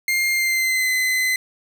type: tone with pitch glide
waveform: 40% pulse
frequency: 2114 to 2036 Hz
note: C7 to C7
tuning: +17 to -48 cents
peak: -17 dBFS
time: 0.08-1.36 s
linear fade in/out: 2 ms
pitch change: -65 cents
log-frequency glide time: 0.32-0.9 s
effects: none